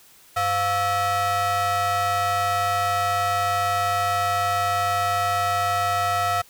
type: ring-modulated tone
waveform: square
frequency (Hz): 304.4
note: D#4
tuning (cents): -38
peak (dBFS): -18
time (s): 0.36-6.42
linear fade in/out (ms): 10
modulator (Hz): 1010
effects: white hiss -52 dBFS RMS until 6.49 s